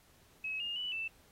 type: tone with pitch steps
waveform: sine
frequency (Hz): 2567 / 2830 / 2964 / 2655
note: E7 / F7 / F#7 / E7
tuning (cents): -47 / +22 / +2 / +12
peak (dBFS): -35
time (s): 0.44-1.08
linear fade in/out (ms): 5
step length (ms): 160
effects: pink hiss -65 dBFS RMS until 1.31 s + AAC 48 kbps